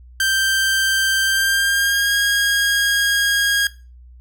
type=tone with pitch glide; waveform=sawtooth; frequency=1568 to 1633.6 Hz; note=G6 to G#6; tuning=0 to -29 cents; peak=-12 dBFS; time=0.2-3.67 s; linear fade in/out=2 ms; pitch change=+71 cents; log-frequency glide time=1.24-2.14 s; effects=noise-tail reverb RT60 0.3 s tail -17 dB re dry + added 61 Hz sine -40 dBFS peak until 4.2 s